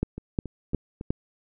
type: two click trains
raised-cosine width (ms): 3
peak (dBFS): -11 / -22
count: 4 / 4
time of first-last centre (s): 0.03-1.105 / 0.18-1.011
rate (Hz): 2.79 / 3.61
effects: none